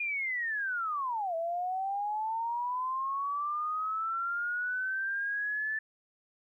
sine linear two-way sweep, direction down then up, 2448 to 651 to 1758 Hz, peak -30 dBFS, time 0-5.79 s, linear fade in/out 5 ms, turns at 1.35 s, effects 12-bit

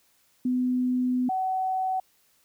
sine tone pair in turn, 251.4 / 753.3 Hz, B3 / F#5, +31 / +31 cents, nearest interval octave + perfect fifth, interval 1900 cents, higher second, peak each -22 / -24 dBFS, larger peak first, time 0.45-1.29 / 1.29-2 s, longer first, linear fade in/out 5 ms, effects white hiss -65 dBFS RMS until 2.44 s

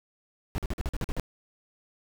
brown noise bursts, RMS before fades -29 dBFS, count 9, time 0.55-1.197 s, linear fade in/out 0 ms, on 31 ms, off 46 ms, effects none

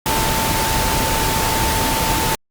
sine tone in noise, 890 Hz, A5, 20 cents sharp, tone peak -22 dBFS, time 0.06-2.35 s, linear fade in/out 0 ms, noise pink, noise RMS -19 dBFS, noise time 0.06-2.35 s, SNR -6 dB, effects Opus 48 kbps

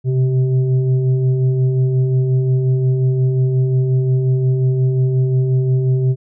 sine tone with frequency modulation, 130.81 Hz, C3, in tune, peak -12 dBFS, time 0.04-6.16 s, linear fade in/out 50 ms, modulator 256 Hz, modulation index 0.53, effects none

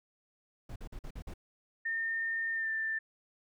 brown noise bursts, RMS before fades -42 dBFS, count 6, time 0.69-1.339 s, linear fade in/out 5 ms, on 69 ms, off 47 ms
sine tone with pitch glide, 1818 to 1779.6 Hz, A#6 to A6, -44 to +19 cents, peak -31 dBFS, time 1.85-2.99 s, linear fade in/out 10 ms, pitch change -37 cents, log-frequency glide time 2.53-2.7 s
effects none

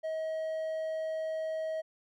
triangle tone, 636 Hz, D#5, 38 cents sharp, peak -30 dBFS, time 0.03-1.82 s, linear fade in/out 20 ms, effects none

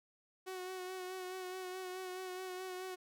sawtooth tone with vibrato, 370 Hz, F#4, in tune, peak -38 dBFS, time 0.46-2.96 s, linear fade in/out 20 ms, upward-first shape sine, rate 4.7 Hz, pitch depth 27 cents each way, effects none

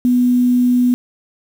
sine tone with quantisation, 246.9 Hz, B3, in tune, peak -10 dBFS, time 0.05-0.94 s, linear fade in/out 0 ms, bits 6, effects none

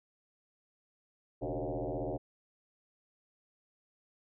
sine tone with frequency modulation, 115.7 Hz, A#2, 13 cents flat, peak -33 dBFS, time 1.41-2.18 s, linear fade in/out 20 ms, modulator 82.3 Hz, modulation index 7.3, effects none

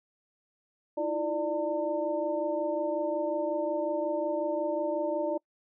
sine tone cluster, 315.7 / 341.2 / 592 / 904 Hz, D#4 / F4 / D5 / A5, +25 / -40 / +14 / +47 cents, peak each -35 / -35 / -29 / -37 dBFS, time 0.97-5.38 s, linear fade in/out 10 ms, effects noise-tail reverb RT60 0.1 s tail -26 dB re dry

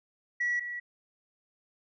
sine tone pair in turn, 1936 / 1936 Hz, B6 / B6, -35 / -35 cents, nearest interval unison, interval 0 cents, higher neither, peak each -25 / -34 dBFS, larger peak first, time 0.4-0.6 / 0.6-0.8 s, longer neither, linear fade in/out 10 ms, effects tanh soft clip ceiling -23 dBFS

